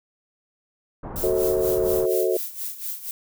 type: low-pass noise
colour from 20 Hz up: pink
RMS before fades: -34 dBFS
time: 1.03-2.06 s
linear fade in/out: 5 ms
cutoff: 1200 Hz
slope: 24 dB/octave
type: noise with tremolo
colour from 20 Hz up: violet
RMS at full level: -29 dBFS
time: 1.16-3.11 s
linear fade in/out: 0 ms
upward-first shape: sine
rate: 4.2 Hz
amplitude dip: 75%
type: chord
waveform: sine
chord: F# diminished seventh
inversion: none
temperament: just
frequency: 370 / 444 / 532.8 / 639.4 Hz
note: F#4 / A4 / C5 / Eb5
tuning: 0 / +16 / +31 / +47 cents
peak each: -22 / -24 / -27 / -28 dBFS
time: 1.23-2.37 s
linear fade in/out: 5 ms
effects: none